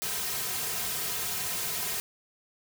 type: noise with comb filter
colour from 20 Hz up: white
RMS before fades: -32 dBFS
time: 0.02-2 s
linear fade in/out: 0 ms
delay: 3.5 ms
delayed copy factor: -0.85
effects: none